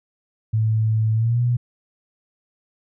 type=tone with pitch glide; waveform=sine; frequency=110 to 121.35 Hz; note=A2 to B2; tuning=0 to -30 cents; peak=-16 dBFS; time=0.53-1.57 s; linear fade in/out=10 ms; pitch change=+170 cents; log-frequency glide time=1.14-1.41 s; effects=none